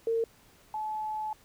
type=tone pair in turn; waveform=sine; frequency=456.1 / 861 Hz; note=A#4 / A5; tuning=-38 / -38 cents; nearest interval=major seventh; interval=1100 cents; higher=second; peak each=-25 / -31 dBFS; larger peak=first; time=0.07-0.24 / 0.74-1.33 s; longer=second; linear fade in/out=2 ms; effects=pink hiss -60 dBFS RMS until 1.44 s